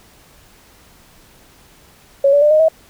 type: tone with pitch steps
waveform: sine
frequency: 554.4 / 574.9 / 596.3 / 618.4 / 641.3 Hz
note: C#5 / D5 / D5 / D#5 / E5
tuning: 0 / -37 / +26 / -11 / -48 cents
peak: -8 dBFS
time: 2.24-2.685 s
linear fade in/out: 5 ms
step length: 89 ms
effects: pink hiss -48 dBFS RMS until 2.89 s